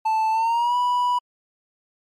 triangle tone with pitch glide, 880 to 982.1 Hz, A5 to B5, 0 to -10 cents, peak -16 dBFS, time 0.05-1.19 s, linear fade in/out 10 ms, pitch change +190 cents, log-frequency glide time 0.31-0.76 s, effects MP3 64 kbps

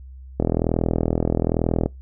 click train, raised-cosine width 2 ms, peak -6 dBFS, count 61, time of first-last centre 0.4-1.86 s, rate 41.1 Hz, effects noise-tail reverb RT60 0.2 s tail -25 dB re dry + added 65 Hz sine -37 dBFS peak until 2.01 s

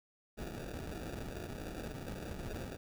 pink noise with sample-and-hold, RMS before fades -43 dBFS, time 0.37-2.77 s, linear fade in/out 20 ms, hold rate 1050 Hz, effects none

